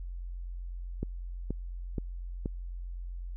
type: click train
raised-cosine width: 3 ms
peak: -20 dBFS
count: 4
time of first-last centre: 1.03-2.459 s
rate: 2.1 Hz
effects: added 44 Hz sine -36 dBFS peak until 3.36 s